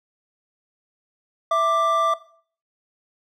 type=tone pair together; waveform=triangle; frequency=659.3 / 1179.2 Hz; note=E5 / D6; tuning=0 / +7 cents; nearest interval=minor seventh; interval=1007 cents; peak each=-19 / -17 dBFS; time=1.51-2.14 s; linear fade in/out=5 ms; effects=noise-tail reverb RT60 0.5 s tail -17 dB re dry